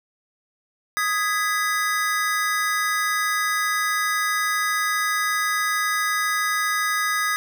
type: chord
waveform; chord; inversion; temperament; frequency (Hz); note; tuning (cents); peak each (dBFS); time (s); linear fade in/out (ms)
square; G# minor; second; just; 1245.9 / 1661.2 / 1993.5; D#6 / G#6 / B6; +2 / 0 / +16; -25 / -26 / -27; 0.97-7.36; 0
effects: none